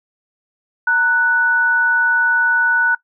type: tone pair together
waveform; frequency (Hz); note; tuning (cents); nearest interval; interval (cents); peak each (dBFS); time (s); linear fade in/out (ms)
sine; 920 / 1480; A#5 / F#6; -23 / 0; minor sixth; 823; -22 / -12; 0.87-2.95; 5
effects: noise-tail reverb RT60 0.1 s tail -20 dB re dry